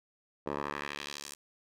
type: tone with band-pass filter sweep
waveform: 10% pulse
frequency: 72 Hz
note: D2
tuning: 34 cents flat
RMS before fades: -39 dBFS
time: 0.46-1.35 s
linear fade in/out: 10 ms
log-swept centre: 620 to 8300 Hz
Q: 1.2
effects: none